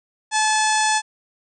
harmonic tone with a mistuned harmonic, 864 Hz, A5, 32 cents flat, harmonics 1 / 2 / 3 / 4 / 5 / 6 / 7 / 8 / 9 / 10, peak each -19 / -23 / -29 / -29 / -31 / -30 / -29 / -29 / -34 / -28 dBFS, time 0.31-1.02 s, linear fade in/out 50 ms, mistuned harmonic 10, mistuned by -21 cents, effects none

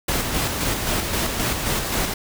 pink noise with tremolo, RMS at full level -22 dBFS, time 0.08-2.14 s, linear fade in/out 5 ms, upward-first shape square, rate 3.8 Hz, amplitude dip 35%, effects none

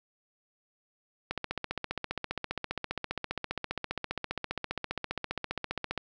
click train, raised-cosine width 0.3 ms, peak -16 dBFS, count 71, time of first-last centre 1.31-5.977 s, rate 15 Hz, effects none

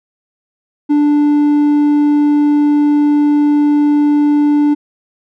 sine tone with hard clipping, 293.7 Hz, D4, in tune, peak -9 dBFS, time 0.89-4.75 s, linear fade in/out 20 ms, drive 3 dB, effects none

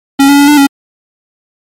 square tone with pitch steps, 275.9 / 283.3 / 285 / 294.7 / 278.4 Hz, C#4 / C#4 / C#4 / D4 / C#4, -8 / +38 / +48 / +6 / +8 cents, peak -3 dBFS, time 0.19-0.67 s, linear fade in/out 10 ms, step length 96 ms, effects MP3 64 kbps

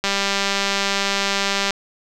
click train, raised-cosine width 0.2 ms, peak -3 dBFS, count 331, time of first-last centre 0.04-1.707 s, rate 198 Hz, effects none

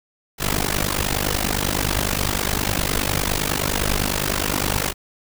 pink noise with amplitude modulation, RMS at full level -18 dBFS, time 0.38-4.94 s, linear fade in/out 50 ms, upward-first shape sine, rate 49.8 Hz, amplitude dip 95%, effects none

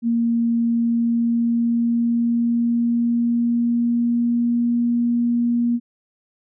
sine tone with pitch glide, 232.9 to 237.8 Hz, A#3 to A#3, -1 to +35 cents, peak -16 dBFS, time 0.02-5.8 s, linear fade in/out 50 ms, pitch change +36 cents, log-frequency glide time 0.58-4.75 s, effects none

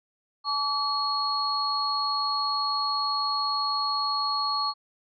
sine tone cluster, 858 / 1144 / 4314 Hz, A5 / D6 / C#8, -44 / -46 / -48 cents, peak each -33 / -27 / -28 dBFS, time 0.44-4.74 s, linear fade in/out 50 ms, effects none

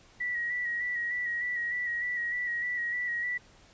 sine tone with vibrato, 1929 Hz, B6, 41 cents flat, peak -29 dBFS, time 0.2-3.38 s, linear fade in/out 10 ms, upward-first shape square, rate 3.3 Hz, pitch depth 29 cents each way, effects pink hiss -58 dBFS RMS until 3.73 s + resampled to 16000 Hz

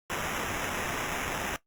blue noise with sample-and-hold, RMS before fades -33 dBFS, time 0.1-1.56 s, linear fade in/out 0 ms, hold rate 4410 Hz, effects noise-tail reverb RT60 0.1 s tail -17 dB re dry + Opus 48 kbps

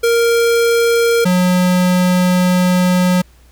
square tone pair in turn, 466.2 / 181.1 Hz, A#4 / F#3, 0 / -37 cents, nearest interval octave + major third, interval 1637 cents, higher first, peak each -11 dBFS, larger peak neither, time 0.03-1.25 / 1.25-3.22 s, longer second, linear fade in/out 10 ms, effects added 60 Hz sine -44 dBFS peak until 3.51 s + pink hiss -52 dBFS RMS until 3.51 s

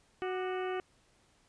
harmonic tone with a mistuned harmonic, 370 Hz, F#4, in tune, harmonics 1 / 2 / 3 / 4 / 5 / 6 / 7 / 8, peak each -34 / -40 / -44 / -46 / -48 / -50 / -51 / -52 dBFS, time 0.22-0.8 s, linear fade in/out 0 ms, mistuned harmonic 3, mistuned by +120 cents, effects pink hiss -68 dBFS RMS until 1.48 s + resampled to 22050 Hz

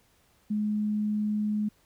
sine tone, 210.8 Hz, G#3, 26 cents sharp, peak -25 dBFS, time 0.5-1.69 s, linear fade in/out 10 ms, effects pink hiss -65 dBFS RMS until 1.85 s

